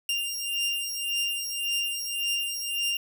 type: beating tone pair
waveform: sawtooth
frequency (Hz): 2794 / 2795.8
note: F7 / F7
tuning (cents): 0 / +1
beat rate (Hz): 1.8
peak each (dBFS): -27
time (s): 0.09-2.97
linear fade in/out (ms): 2
effects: none